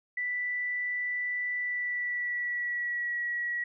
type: tone with pitch glide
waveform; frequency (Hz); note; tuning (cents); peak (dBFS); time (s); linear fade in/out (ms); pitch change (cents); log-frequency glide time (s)
sine; 1975.5 to 1921.5; B6 to B6; 0 to -48; -29; 0.17-3.64; 5; -48; 1.57-3.18
effects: none